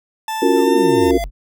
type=tone with pitch glide; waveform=40% pulse; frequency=881 to 899.5 Hz; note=A5 to A5; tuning=+2 to +38 cents; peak=-20 dBFS; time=0.28-1.11 s; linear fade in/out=2 ms; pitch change=+36 cents; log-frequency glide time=0.52-0.71 s
type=chord; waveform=sine; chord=Gb major seventh; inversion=second; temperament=just; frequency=277.5 / 346.9 / 370 / 462.5 Hz; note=Db4 / F4 / Gb4 / Bb4; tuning=+2 / -12 / 0 / -14 cents; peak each=-17 dBFS; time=0.42-1.18 s; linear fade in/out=5 ms
type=tone with exponential growth; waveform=square; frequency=683 Hz; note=F5; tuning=39 cents flat; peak=-21 dBFS; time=0.5-1.24 s; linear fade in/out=0 ms; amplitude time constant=160 ms
type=exponential sweep; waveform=triangle; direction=down; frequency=505 to 37.3 Hz; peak=-22 dBFS; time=0.54-1.31 s; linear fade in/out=50 ms
effects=none